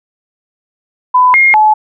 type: tone with pitch steps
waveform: sine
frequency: 1002 / 2135 / 858 Hz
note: B5 / C7 / A5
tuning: +25 / +34 / -44 cents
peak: -4 dBFS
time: 1.14-1.74 s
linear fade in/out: 10 ms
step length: 200 ms
effects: none

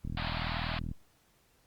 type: click train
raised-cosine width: 5 ms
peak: -25 dBFS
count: 36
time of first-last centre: 0.05-0.914 s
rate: 40.5 Hz
type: band-pass noise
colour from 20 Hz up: pink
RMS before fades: -38 dBFS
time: 0.17-0.79 s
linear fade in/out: 2 ms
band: 610 to 4600 Hz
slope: 96 dB/octave
effects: pink hiss -68 dBFS RMS until 1.66 s + Opus 48 kbps

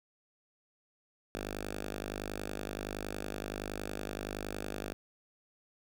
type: tone with notch filter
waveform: 5% pulse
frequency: 50.7 Hz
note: G#1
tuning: 41 cents flat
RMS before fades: -40 dBFS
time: 1.35-4.93 s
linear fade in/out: 0 ms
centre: 130 Hz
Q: 1.1
effects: none

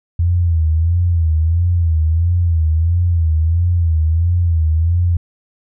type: tone with vibrato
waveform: sine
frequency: 83.3 Hz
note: E2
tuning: 19 cents sharp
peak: -11 dBFS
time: 0.19-5.17 s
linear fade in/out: 5 ms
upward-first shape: sine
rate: 1.5 Hz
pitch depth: 96 cents each way
effects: none

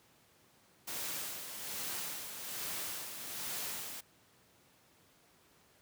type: noise with tremolo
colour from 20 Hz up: white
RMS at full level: -39 dBFS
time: 0.87-4.01 s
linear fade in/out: 10 ms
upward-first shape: sine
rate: 1.2 Hz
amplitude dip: 50%
effects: pink hiss -66 dBFS RMS until 5.81 s + high-pass 100 Hz 12 dB/octave

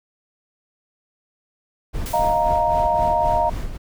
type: noise with tremolo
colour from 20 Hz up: brown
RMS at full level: -25 dBFS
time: 1.93-3.78 s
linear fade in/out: 20 ms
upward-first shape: sine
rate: 3.8 Hz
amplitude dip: 60%
type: noise with exponential decay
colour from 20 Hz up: white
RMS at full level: -32 dBFS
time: 2.06-2.85 s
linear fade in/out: 0 ms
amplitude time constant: 170 ms
type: chord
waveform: sine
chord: Eb suspended second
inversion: none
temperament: equal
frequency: 622.3 / 698.5 / 932.3 Hz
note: Eb5 / F5 / Bb5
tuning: 0 / 0 / 0 cents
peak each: -22 / -21 / -19 dBFS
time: 2.13-3.5 s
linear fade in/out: 10 ms
effects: none

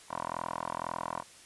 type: tone with band-pass filter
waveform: 10% pulse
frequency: 42 Hz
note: E1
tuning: 33 cents sharp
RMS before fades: -37 dBFS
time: 0.08-1.24 s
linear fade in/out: 50 ms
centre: 940 Hz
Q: 5
effects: white hiss -54 dBFS RMS until 1.45 s + resampled to 24000 Hz

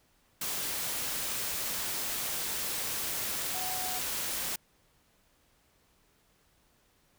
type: tone in noise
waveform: sine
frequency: 740 Hz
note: F#5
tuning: in tune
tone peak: -39 dBFS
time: 3.54-3.99 s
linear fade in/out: 5 ms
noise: white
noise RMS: -34 dBFS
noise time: 0.41-4.56 s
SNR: -8 dB
effects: pink hiss -68 dBFS RMS until 7.18 s

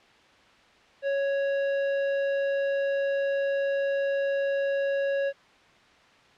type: tone with tanh clipping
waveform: sine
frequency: 554.4 Hz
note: C#5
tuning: in tune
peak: -26 dBFS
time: 1.02-5.33 s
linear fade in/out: 50 ms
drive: 14 dB
effects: white hiss -56 dBFS RMS until 6.37 s + low-pass 3000 Hz 12 dB/octave

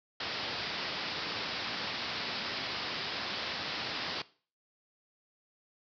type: low-pass noise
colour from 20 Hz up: white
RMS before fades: -37 dBFS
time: 0.2-4.22 s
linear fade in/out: 5 ms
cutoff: 5200 Hz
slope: 96 dB/octave
effects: noise-tail reverb RT60 0.4 s tail -19 dB re dry + high-pass 100 Hz 12 dB/octave

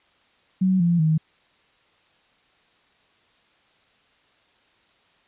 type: tone with pitch steps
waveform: sine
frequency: 187.3 / 171.75 / 157.5 Hz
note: F#3 / F3 / D#3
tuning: +21 / -29 / +21 cents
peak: -16 dBFS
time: 0.61-1.18 s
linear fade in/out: 10 ms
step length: 190 ms
effects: white hiss -61 dBFS RMS until 5.27 s + resampled to 8000 Hz

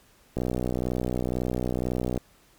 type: click train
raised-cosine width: 2 ms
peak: -14 dBFS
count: 113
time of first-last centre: 0.37-2.176 s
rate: 62 Hz
effects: pink hiss -59 dBFS RMS until 2.58 s + MP3 96 kbps

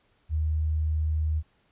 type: tone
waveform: sine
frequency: 77.78 Hz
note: D#2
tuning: in tune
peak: -23 dBFS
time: 0.29-1.43 s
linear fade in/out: 50 ms
effects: pink hiss -67 dBFS RMS until 1.71 s + resampled to 8000 Hz

